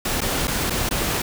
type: noise with dropouts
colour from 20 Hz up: pink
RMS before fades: -23 dBFS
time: 0.05-1.22 s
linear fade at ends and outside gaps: 5 ms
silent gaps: 0.207-0.215 / 0.473-0.478 / 0.699-0.704 / 0.891-0.909 s
effects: none